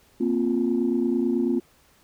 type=chord; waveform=sine; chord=Bb suspended second; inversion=none; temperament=just; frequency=233.1 / 262.2 / 349.6 Hz; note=Bb3 / C4 / F4; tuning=0 / +4 / +2 cents; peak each=-24 / -24 / -24 dBFS; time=0.2-1.6 s; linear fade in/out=10 ms; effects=tanh soft clip ceiling -13 dBFS + pink hiss -59 dBFS RMS until 2.03 s